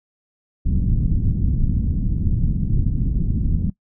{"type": "low-pass noise", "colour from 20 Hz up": "pink", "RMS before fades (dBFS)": -19, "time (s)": [0.65, 3.7], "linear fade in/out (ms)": 5, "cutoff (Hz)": 210, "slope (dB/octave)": 24, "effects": ["noise-tail reverb RT60 0.1 s tail -20 dB re dry"]}